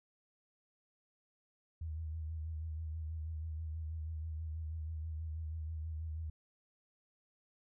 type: tone with vibrato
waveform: sine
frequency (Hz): 79.3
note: D#2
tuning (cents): +33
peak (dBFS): -38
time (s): 1.81-6.3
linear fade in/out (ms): 5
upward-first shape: sine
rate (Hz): 6.2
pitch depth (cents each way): 48
effects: none